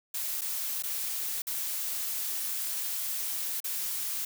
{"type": "noise with dropouts", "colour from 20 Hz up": "blue", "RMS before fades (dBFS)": -33, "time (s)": [0.14, 4.25], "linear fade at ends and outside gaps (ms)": 5, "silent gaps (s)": [[0.411, 0.416], [0.825, 0.835], [1.42, 1.469], [3.603, 3.642]], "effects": []}